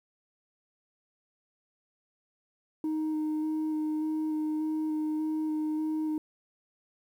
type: tone with vibrato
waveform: sine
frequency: 310 Hz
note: D#4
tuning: 6 cents flat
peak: -25 dBFS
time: 2.84-6.18 s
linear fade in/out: 2 ms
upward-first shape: square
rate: 1.7 Hz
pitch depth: 10 cents each way
effects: tanh soft clip ceiling -27 dBFS + 10-bit